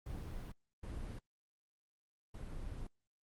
brown noise bursts at uneven times, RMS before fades -44 dBFS, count 3, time 0.06-0.52 / 0.83-1.19 / 2.34-2.87 s, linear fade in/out 5 ms, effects Opus 24 kbps

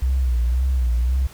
sine tone with vibrato, 62.3 Hz, B1, 16 cents sharp, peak -15 dBFS, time 0.02-1.27 s, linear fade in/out 5 ms, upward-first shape sine, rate 1.9 Hz, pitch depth 100 cents each way, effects tanh soft clip ceiling -13 dBFS + pink hiss -45 dBFS RMS until 1.33 s

